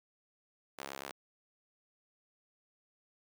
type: tone with high-pass filter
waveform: sawtooth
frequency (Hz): 68.5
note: C#2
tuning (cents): -20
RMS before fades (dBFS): -45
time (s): 0.78-1.12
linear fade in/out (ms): 10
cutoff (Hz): 560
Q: 0.63
effects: none